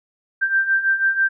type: beating tone pair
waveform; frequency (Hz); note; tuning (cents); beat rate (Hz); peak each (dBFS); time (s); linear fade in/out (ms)
sine; 1568 / 1574.1; G6 / G6; 0 / +7; 6.1; -22 / -17; 0.41-1.29; 20
effects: none